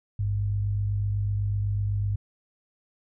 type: tone pair together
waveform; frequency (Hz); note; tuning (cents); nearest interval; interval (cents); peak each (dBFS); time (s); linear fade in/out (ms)
sine; 54.09 / 102.1; A1 / G#2; -29 / -29; major seventh; 1100; -32 / -24; 0.19-2.16; 5
effects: none